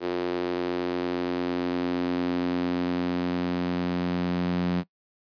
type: tone with high-pass filter sweep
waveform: sawtooth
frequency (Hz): 88.7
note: F2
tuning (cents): +27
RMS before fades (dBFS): -27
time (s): 0-4.84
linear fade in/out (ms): 50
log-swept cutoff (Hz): 360 to 190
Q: 3.5
effects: noise-tail reverb RT60 0.1 s tail -21 dB re dry + resampled to 11025 Hz